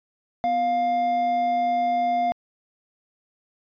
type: tone pair together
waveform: triangle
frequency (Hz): 248.7 / 703.4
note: B3 / F5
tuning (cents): +12 / +12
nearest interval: octave + tritone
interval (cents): 1800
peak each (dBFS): -30 / -18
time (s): 0.44-2.32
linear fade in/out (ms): 0
effects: resampled to 11025 Hz